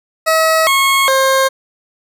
20% pulse tone with pitch steps, 642 / 1091 / 533 Hz, E5 / C#6 / C5, -46 / -28 / +32 cents, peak -5 dBFS, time 0.26-1.49 s, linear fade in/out 20 ms, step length 410 ms, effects none

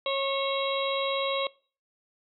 harmonic tone, 547 Hz, C#5, 23 cents flat, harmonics 1 / 2 / 4 / 5 / 6 / 7, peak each -28 / -33 / -37 / -38 / -37 / -34 dBFS, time 0.06-1.47 s, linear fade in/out 2 ms, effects noise-tail reverb RT60 0.4 s tail -23 dB re dry

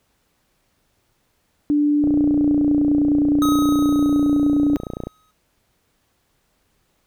sine tone with pitch glide, 293.7 to 290.3 Hz, D4 to D4, 0 to -20 cents, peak -14 dBFS, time 1.7-4.76 s, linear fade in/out 0 ms, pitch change -20 cents, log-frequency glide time 2.09-4.16 s
click train, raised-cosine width 2 ms, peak -14 dBFS, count 91, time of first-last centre 2.04-5.07 s, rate 29.7 Hz
square tone with exponential decay, 1266 Hz, D#6, 30 cents sharp, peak -21 dBFS, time 3.42-5.31 s, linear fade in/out 1 ms, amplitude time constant 410 ms
effects pink hiss -66 dBFS RMS until 7.06 s

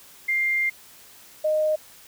sine tone pair in turn, 2100 / 617.2 Hz, C7 / D#5, +6 / -14 cents, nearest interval octave + major sixth, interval 2120 cents, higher first, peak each -20 / -19 dBFS, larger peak second, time 0.28-0.7 / 1.44-1.76 s, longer first, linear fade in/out 10 ms, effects white hiss -49 dBFS RMS until 2.07 s

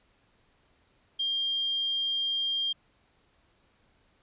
sine tone, 3202 Hz, G7, 36 cents sharp, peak -26 dBFS, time 1.19-2.73 s, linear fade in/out 10 ms, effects pink hiss -67 dBFS RMS until 4.22 s + resampled to 8000 Hz

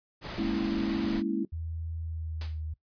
pink noise, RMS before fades -38 dBFS, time 0.21-1.23 s, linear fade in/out 50 ms
sine chord, A# half-diminished seventh, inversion third, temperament equal with one note detuned, 207.1 / 233.1 / 277.2 / 329.6 Hz, G#3 / A#3 / C#4 / E4, -5 / 0 / 0 / 0 cents, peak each -32 / -34 / -33 / -31 dBFS, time 0.38-1.45 s, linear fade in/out 5 ms
sine tone with pitch glide, 81.7 to 78.15 Hz, E2 to D#2, -15 to +8 cents, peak -33 dBFS, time 1.52-2.74 s, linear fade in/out 10 ms, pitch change -77 cents, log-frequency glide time 2.02-2.59 s
white noise with exponential decay, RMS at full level -36 dBFS, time 2.41-2.61 s, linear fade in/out 2 ms, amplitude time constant 43 ms
effects noise-tail reverb RT60 0.1 s tail -18 dB re dry + resampled to 11025 Hz

